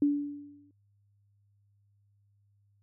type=tone with exponential decay; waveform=sine; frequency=288.7 Hz; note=D4; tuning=30 cents flat; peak=-20 dBFS; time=0.02-0.71 s; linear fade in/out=2 ms; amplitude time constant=150 ms; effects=added 101 Hz sine -65 dBFS peak until 2.82 s